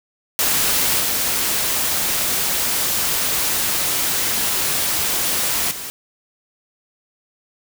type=noise with level steps; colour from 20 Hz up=white; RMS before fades=-18 / -20 / -30 dBFS; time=0.39-5.9 s; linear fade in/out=0 ms; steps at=1 / 5.71 s; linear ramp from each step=2 ms; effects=none